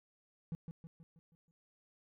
triangle tone with echo, 164.81 Hz, E3, in tune, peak -34 dBFS, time 0.52-0.55 s, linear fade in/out 0 ms, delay 160 ms, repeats 6, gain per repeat -6 dB, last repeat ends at 1.51 s, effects tanh soft clip ceiling -31 dBFS

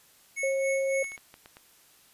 square tone with tremolo, 2202 Hz, C#7, 12 cents flat, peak -30 dBFS, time 0.36-1.17 s, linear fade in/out 20 ms, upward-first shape sine, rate 3.6 Hz, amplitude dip 70%
sine tone, 540 Hz, C#5, 45 cents flat, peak -25 dBFS, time 0.43-1.03 s, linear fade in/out 5 ms
clicks, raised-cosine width 0.3 ms, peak -31 dBFS, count 6, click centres 1.043 / 1.119 / 1.178 / 1.341 / 1.459 / 1.569 s
effects white hiss -59 dBFS RMS until 2.13 s + resampled to 32000 Hz

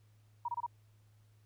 sine tone bursts, 952 Hz, A#5, 36 cents sharp, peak -33 dBFS, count 4, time 0.45-0.664 s, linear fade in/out 5 ms, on 34 ms, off 26 ms, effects added 106 Hz sine -62 dBFS peak until 1.45 s + pink hiss -75 dBFS RMS until 1.45 s

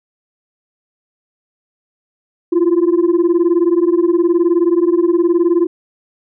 sine beating tone pair, 334.9 / 353.9 Hz, E4 / F4, +27 / +23 cents, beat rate 19 Hz, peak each -11 dBFS, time 2.52-5.67 s, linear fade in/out 10 ms, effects tanh soft clip ceiling -7 dBFS

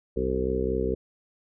harmonic tone with a mistuned harmonic, 64.4 Hz, C2, 27 cents flat, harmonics 1 / 2 / 3 / 4 / 5 / 6 / 7 / 8, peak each -31 / -38 / -34 / -34 / -37 / -29 / -29 / -37 dBFS, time 0.16-0.95 s, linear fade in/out 10 ms, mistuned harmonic 8, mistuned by +21 cents, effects none

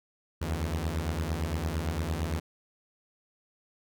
sawtooth beating tone pair, 75.5 / 84.3 Hz, D2 / E2, +48 / +39 cents, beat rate 8.8 Hz, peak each -28 dBFS, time 0.41-2.4 s, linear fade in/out 10 ms, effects none

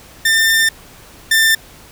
sawtooth tone pair in turn, 1797 / 1787.5 Hz, A6 / A6, +36 / +27 cents, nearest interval unison, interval 9 cents, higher first, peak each -7 / -6 dBFS, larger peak second, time 0.25-0.69 / 1.31-1.55 s, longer first, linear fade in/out 5 ms, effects pink hiss -41 dBFS RMS until 1.91 s

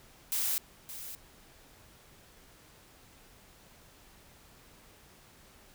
blue noise with echo, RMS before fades -31 dBFS, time 0.32-0.58 s, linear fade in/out 0 ms, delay 570 ms, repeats 1, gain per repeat -12 dB, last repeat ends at 1.15 s, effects pink hiss -58 dBFS RMS until 5.74 s

